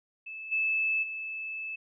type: tone with level steps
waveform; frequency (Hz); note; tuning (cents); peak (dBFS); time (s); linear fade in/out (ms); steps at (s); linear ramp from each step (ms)
sine; 2618; E7; -13; -38 / -25 / -34; 0.26-1.76; 10; 0.51 / 1.02; 20
effects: none